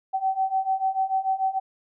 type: beating tone pair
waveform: sine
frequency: 762 / 768.8 Hz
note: G5 / G5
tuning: -49 / -34 cents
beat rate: 6.8 Hz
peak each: -26 / -24 dBFS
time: 0.13-1.6 s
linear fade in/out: 20 ms
effects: none